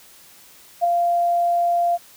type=tone with ADSR envelope; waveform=sine; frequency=693 Hz; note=F5; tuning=14 cents flat; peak=-12 dBFS; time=0.81-1.98 s; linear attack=32 ms; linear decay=5 ms; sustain=-4 dB; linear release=35 ms; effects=white hiss -48 dBFS RMS until 2.16 s